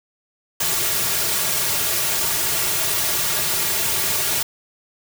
white noise with comb filter, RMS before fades -21 dBFS, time 0.6-4.43 s, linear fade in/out 5 ms, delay 3.9 ms, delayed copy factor -0.95, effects none

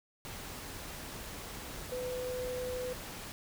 sine tone in noise, 502 Hz, B4, 28 cents sharp, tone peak -35 dBFS, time 1.92-2.93 s, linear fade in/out 0 ms, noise pink, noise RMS -44 dBFS, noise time 0.25-3.32 s, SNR +6 dB, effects none

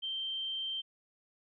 sine tone, 3136 Hz, G7, in tune, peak -34 dBFS, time 0.02-0.82 s, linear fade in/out 20 ms, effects none

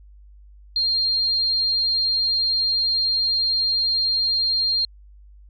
sine tone, 4203 Hz, C8, 7 cents sharp, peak -18 dBFS, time 0.76-4.85 s, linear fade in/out 2 ms, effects added 50 Hz sine -44 dBFS peak until 5.49 s

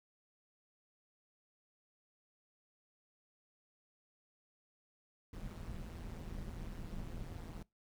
brown noise with amplitude modulation, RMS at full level -42 dBFS, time 5.33-7.63 s, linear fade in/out 5 ms, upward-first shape sine, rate 167 Hz, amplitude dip 80%, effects noise-tail reverb RT60 0.2 s tail -23 dB re dry

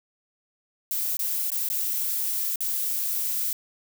violet noise with dropouts, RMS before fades -27 dBFS, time 0.91-3.53 s, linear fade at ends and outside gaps 1 ms, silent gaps 1.169-1.192 / 1.503-1.518 / 1.688-1.7 / 2.558-2.606 s, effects none

